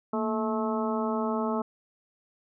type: harmonic tone with a mistuned harmonic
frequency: 217 Hz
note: A3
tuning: 24 cents flat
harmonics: 1 / 2 / 3 / 4 / 5 / 6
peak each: -29 / -32 / -34 / -35 / -36 / -37 dBFS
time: 0.13-1.62 s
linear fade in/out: 5 ms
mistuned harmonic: 1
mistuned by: +93 cents
effects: none